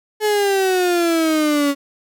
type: exponential sweep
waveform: 35% pulse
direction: down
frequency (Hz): 430.3 to 278.9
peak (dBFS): -13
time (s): 0.2-1.75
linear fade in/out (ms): 50
effects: none